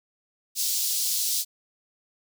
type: high-pass noise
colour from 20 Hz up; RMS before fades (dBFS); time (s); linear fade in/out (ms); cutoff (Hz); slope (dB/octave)
pink; -26; 0.55-1.45; 50; 4300; 24
effects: none